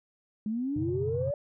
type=exponential sweep; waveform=sine; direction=up; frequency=207.7 to 591 Hz; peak=-28 dBFS; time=0.46-1.34 s; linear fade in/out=2 ms
type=chord; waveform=sine; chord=F# suspended fourth; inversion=none; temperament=just; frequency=92.5 / 123.33 / 138.75 Hz; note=F#2 / B2 / C#3; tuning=0 / -2 / +2 cents; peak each=-35 dBFS; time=0.76-1.31 s; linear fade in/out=5 ms
effects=tanh soft clip ceiling -17 dBFS